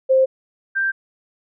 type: tone pair in turn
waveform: sine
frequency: 526 / 1576.2 Hz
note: C5 / G6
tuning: +9 / +9 cents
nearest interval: octave + perfect fifth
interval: 1900 cents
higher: second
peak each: -11 / -17 dBFS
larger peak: first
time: 0.09-0.26 / 0.75-0.92 s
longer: neither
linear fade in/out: 20 ms
effects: none